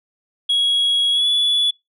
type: tone with pitch glide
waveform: sine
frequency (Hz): 3322 to 3425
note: G#7 to A7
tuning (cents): 0 to -47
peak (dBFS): -12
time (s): 0.49-1.71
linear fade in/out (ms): 10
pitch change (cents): +53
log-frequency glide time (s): 1.12-1.27
effects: noise-tail reverb RT60 0.2 s tail -25 dB re dry + tanh soft clip ceiling -13 dBFS